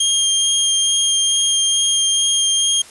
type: tone with vibrato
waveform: 20% pulse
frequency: 3217 Hz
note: G7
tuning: 44 cents sharp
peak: -8 dBFS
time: 0-2.82 s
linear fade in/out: 5 ms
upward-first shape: sine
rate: 2.3 Hz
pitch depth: 11 cents each way
effects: white hiss -41 dBFS RMS until 2.9 s + resampled to 24000 Hz